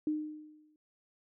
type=tone with exponential decay; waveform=sine; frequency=305.4 Hz; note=D#4; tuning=32 cents flat; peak=-27 dBFS; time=0.07-0.76 s; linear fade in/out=2 ms; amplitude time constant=150 ms; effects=none